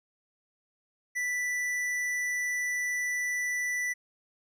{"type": "tone with tanh clipping", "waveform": "sine", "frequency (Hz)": 1975.5, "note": "B6", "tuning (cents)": 0, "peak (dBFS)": -30, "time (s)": [1.15, 3.94], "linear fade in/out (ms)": 20, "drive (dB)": 13, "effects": []}